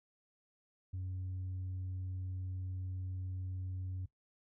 sine tone, 92.7 Hz, F#2, 4 cents sharp, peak -36 dBFS, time 0.93-4.06 s, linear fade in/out 10 ms, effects noise-tail reverb RT60 0.1 s tail -17 dB re dry + tanh soft clip ceiling -36 dBFS

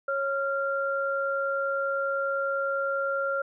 sine tone pair together, 549.6 / 1385 Hz, C#5 / F6, -15 / -15 cents, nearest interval octave + major third, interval 1600 cents, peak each -28 dBFS, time 0.08-3.42 s, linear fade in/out 5 ms, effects none

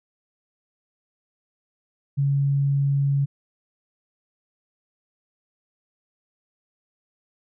sine tone, 139.8 Hz, C#3, 15 cents sharp, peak -18 dBFS, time 2.17-3.26 s, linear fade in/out 20 ms, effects none

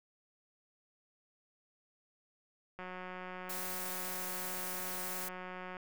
click train, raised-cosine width 0.5 ms, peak -30 dBFS, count 546, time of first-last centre 2.79-5.768 s, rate 183 Hz
blue noise, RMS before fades -41 dBFS, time 3.49-5.29 s, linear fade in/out 10 ms
effects none

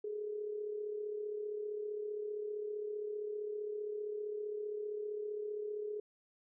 sine tone with amplitude modulation, 420 Hz, G#4, 19 cents sharp, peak -35 dBFS, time 0.04-6 s, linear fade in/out 5 ms, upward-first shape sine, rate 35.3 Hz, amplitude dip 50%, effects none

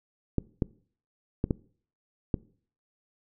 clicks, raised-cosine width 3 ms, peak -12 dBFS, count 5, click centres 0.383 / 0.622 / 1.441 / 1.508 / 2.342 s, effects noise-tail reverb RT60 0.5 s tail -22 dB re dry

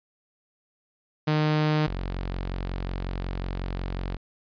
sawtooth tone pair in turn, 153 / 45.49 Hz, D#3 / F#1, -29 / -29 cents, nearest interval octave + major sixth, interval 2100 cents, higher first, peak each -17 / -25 dBFS, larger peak first, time 1.27-1.87 / 1.87-4.17 s, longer second, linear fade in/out 10 ms, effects resampled to 11025 Hz

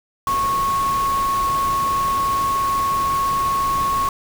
sine tone in noise, 1100 Hz, C#6, 14 cents flat, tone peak -17 dBFS, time 0.27-4.09 s, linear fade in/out 2 ms, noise pink, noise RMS -30 dBFS, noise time 0.27-4.09 s, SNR +10 dB, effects none

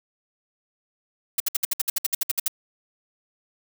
blue noise bursts, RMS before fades -22 dBFS, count 14, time 1.38-2.481 s, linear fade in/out 5 ms, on 22 ms, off 61 ms, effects none

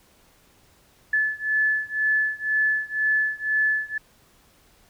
sine beating tone pair, 1730 / 1732 Hz, A6 / A6, -30 / -28 cents, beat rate 2 Hz, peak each -23 / -24 dBFS, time 1.13-3.98 s, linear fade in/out 5 ms, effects pink hiss -58 dBFS RMS until 4.89 s

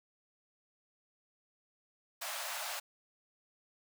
pink high-pass noise, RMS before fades -40 dBFS, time 2.21-2.8 s, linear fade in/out 10 ms, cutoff 570 Hz, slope 96 dB/octave, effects none

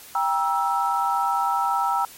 sine chord, E diminished, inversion first, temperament just, 791.1 / 949.3 / 1318.5 Hz, G5 / Bb5 / E6, +16 / +31 / 0 cents, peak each -24 dBFS, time 0.15-2.05 s, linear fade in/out 2 ms, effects white hiss -44 dBFS RMS until 2.17 s + MP3 64 kbps

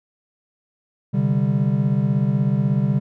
triangle chord, C suspended second, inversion none, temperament just, 130.81 / 147.16 / 196.22 Hz, C3 / D3 / G3, 0 / +4 / +2 cents, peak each -19 dBFS, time 1.13-3 s, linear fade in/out 20 ms, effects none

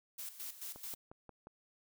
blue noise with tremolo, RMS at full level -44 dBFS, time 0.18-0.95 s, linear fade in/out 10 ms, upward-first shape square, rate 4.6 Hz, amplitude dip 70%
click train, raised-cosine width 1 ms, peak -37 dBFS, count 5, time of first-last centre 0.76-1.47 s, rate 5.63 Hz
effects none

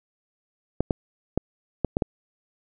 clicks, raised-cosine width 2 ms, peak -8 dBFS, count 6, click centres 0.806 / 0.908 / 1.376 / 1.847 / 1.969 / 2.022 s, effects none

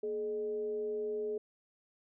sine tone with frequency modulation, 423.9 Hz, G#4, 35 cents sharp, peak -33 dBFS, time 0.03-1.38 s, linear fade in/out 5 ms, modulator 188 Hz, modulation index 0.32, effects none

